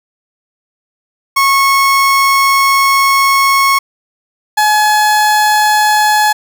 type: tone pair in turn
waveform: 30% pulse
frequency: 1096 / 848.6 Hz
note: C#6 / G#5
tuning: -20 / +37 cents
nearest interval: major third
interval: 443 cents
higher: first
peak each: -5 dBFS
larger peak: neither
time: 1.36-3.79 / 4.57-6.33 s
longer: first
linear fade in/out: 10 ms
effects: none